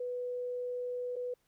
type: tone with dropouts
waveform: sine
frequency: 493.9 Hz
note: B4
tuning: in tune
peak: -34 dBFS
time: 0-1.34 s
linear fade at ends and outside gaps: 5 ms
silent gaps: 1.158-1.163 s
effects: pink hiss -75 dBFS RMS until 1.47 s